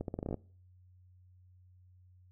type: accelerating click train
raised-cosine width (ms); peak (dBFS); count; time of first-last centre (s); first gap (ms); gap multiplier
2; -23; 10; 0.01-0.343; 72; 0.82
effects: noise-tail reverb RT60 0.5 s tail -24 dB re dry + added 91 Hz sine -58 dBFS peak until 2.31 s